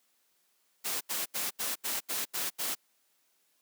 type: noise bursts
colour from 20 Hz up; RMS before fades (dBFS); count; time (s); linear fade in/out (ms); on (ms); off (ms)
white; -33; 8; 0.84-2.753; 20; 170; 79
effects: white hiss -72 dBFS RMS until 3.61 s + high-pass 200 Hz 12 dB/octave